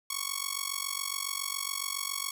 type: tone with amplitude modulation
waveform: 5% pulse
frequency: 1108.7 Hz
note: C#6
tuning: in tune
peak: -16 dBFS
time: 0.1-2.31 s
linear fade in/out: 5 ms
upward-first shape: sine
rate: 47.2 Hz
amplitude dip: 90%
effects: none